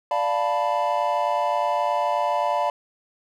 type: chord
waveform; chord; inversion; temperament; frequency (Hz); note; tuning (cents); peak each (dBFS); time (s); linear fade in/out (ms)
triangle; B half-diminished seventh; first; equal; 587.3 / 698.5 / 880 / 987.8; D5 / F5 / A5 / B5; 0 / 0 / 0 / 0; -24; 0.11-2.7; 2
effects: none